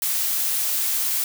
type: noise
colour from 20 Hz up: blue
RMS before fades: -23 dBFS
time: 0.02-1.24 s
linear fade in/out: 2 ms
effects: none